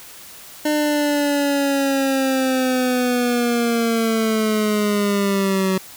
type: linear sweep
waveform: 25% pulse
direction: down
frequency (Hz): 302 to 187.6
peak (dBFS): -13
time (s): 0.65-5.78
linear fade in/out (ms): 5
effects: white hiss -40 dBFS RMS until 5.96 s